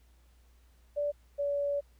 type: tone pair in turn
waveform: sine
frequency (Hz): 582 / 571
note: D5 / D5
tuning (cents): -16 / -49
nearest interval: unison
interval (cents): 33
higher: first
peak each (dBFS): -28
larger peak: neither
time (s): 0.96-1.12 / 1.38-1.81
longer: second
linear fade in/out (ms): 20
effects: added 60 Hz sine -59 dBFS peak until 1.99 s + pink hiss -70 dBFS RMS until 1.99 s